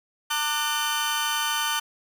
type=tone cluster; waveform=sawtooth; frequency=900 / 1188 / 1480 / 3072 Hz; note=A5 / D6 / F#6 / G7; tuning=+39 / +20 / 0 / -36 cents; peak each=-26 dBFS; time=0.3-1.8 s; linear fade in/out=10 ms; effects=none